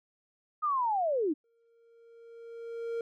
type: linear sweep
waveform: sine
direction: down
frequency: 1258 to 277.2 Hz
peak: -26 dBFS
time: 0.62-1.34 s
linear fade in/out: 20 ms
type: tone with exponential growth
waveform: triangle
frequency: 463.2 Hz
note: A#4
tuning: 11 cents flat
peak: -28 dBFS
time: 1.44-3.01 s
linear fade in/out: 2 ms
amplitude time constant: 340 ms
effects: none